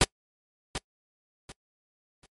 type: noise with echo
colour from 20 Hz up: pink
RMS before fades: -19 dBFS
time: 0.01-0.04 s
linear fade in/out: 2 ms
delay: 740 ms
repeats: 3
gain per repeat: -12 dB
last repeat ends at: 2.26 s
effects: noise-tail reverb RT60 0.1 s tail -26 dB re dry + MP3 48 kbps